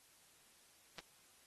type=clicks; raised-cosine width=0.2 ms; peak=-30 dBFS; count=2; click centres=0.984 / 0.99 s; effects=white hiss -67 dBFS RMS until 1.46 s + AAC 32 kbps